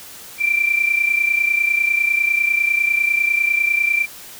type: tone pair together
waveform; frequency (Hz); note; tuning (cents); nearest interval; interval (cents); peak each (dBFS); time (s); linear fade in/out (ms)
sine; 2350 / 2380; D7 / D7; +1 / +22; unison; 21; -16 / -20; 0.38-4.07; 50
effects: white hiss -38 dBFS RMS until 4.39 s